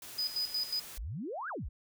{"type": "noise", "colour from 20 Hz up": "white", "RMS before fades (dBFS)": -47, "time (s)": [0.02, 0.98], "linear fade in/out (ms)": 2}
{"type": "tone with tremolo", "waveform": "triangle", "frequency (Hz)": 4978, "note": "D#8", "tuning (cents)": 0, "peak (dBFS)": -29, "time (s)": [0.18, 0.8], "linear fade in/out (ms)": 10, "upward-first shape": "square", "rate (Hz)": 5.5, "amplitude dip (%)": 75}
{"type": "exponential two-way sweep", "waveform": "sine", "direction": "up then down", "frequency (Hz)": [39, 1681, 39], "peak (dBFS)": -36, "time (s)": [0.97, 1.69], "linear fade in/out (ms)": 10, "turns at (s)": 1.49}
{"effects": []}